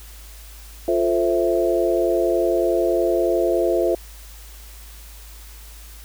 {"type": "chord", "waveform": "sine", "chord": "F major seventh", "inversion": "none", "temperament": "equal", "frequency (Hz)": [349.2, 440, 523.3, 659.3], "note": ["F4", "A4", "C5", "E5"], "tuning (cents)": [0, 0, 0, 0], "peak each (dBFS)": [-20, -24, -23, -22], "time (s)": [0.88, 3.95], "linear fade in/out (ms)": 2, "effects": ["added 53 Hz sine -39 dBFS peak until 6.04 s", "white hiss -45 dBFS RMS until 6.04 s"]}